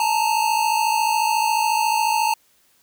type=tone pair together; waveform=square; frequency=864 / 918.1 Hz; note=A5 / A#5; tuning=-32 / -27 cents; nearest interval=minor second; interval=105 cents; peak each=-21 / -21 dBFS; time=0-2.34 s; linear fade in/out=2 ms; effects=white hiss -60 dBFS RMS until 2.82 s